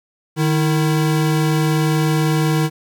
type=tone pair together; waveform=square; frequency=153.47 / 325.2 Hz; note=D#3 / E4; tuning=-23 / -23 cents; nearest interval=octave + minor second; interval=1300 cents; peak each=-16 / -22 dBFS; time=0.36-2.7 s; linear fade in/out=50 ms; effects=9-bit